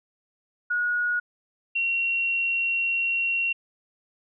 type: tone pair in turn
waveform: sine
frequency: 1451 / 2739 Hz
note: F#6 / F7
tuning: -34 / -34 cents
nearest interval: major seventh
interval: 1100 cents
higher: second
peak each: -22 dBFS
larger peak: neither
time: 0.7-1.2 / 1.75-3.53 s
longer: second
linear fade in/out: 10 ms
effects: none